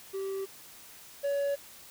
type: tone pair in turn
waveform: triangle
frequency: 388.3 / 564.2 Hz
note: G4 / C#5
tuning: -16 / +30 cents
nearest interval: tritone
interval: 646 cents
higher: second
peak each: -30 / -25 dBFS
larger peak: second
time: 0.13-0.46 / 1.23-1.56 s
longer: neither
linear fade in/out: 20 ms
effects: white hiss -51 dBFS RMS until 1.9 s